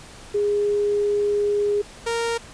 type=tone pair in turn; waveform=sine / sawtooth; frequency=411.4 / 464.1 Hz; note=G#4 / A#4; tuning=-16 / -8 cents; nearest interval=major second; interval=208 cents; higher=second; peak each=-18 dBFS; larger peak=neither; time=0.34-1.82 / 2.06-2.38 s; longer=first; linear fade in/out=10 ms; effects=pink hiss -43 dBFS RMS until 2.53 s + resampled to 22050 Hz